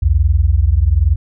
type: tone pair together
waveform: sine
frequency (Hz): 62.9 / 83.8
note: B1 / E2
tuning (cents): +32 / +29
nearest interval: perfect fourth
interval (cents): 497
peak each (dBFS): -12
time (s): 0.02-1.16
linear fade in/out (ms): 10
effects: none